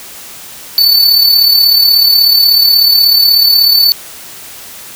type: tone with amplitude modulation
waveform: square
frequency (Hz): 4495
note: C#8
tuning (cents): +23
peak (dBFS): -3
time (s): 0.78-3.92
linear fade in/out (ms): 0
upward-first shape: sine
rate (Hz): 36.4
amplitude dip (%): 50
effects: white hiss -30 dBFS RMS until 4.95 s